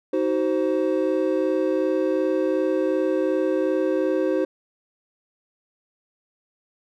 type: chord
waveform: triangle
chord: C diminished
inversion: first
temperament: just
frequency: 314 / 376.7 / 523.3 Hz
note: Eb4 / Gb4 / C5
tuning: +16 / +31 / 0 cents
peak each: -22 dBFS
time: 0.13-4.45 s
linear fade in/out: 5 ms
effects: none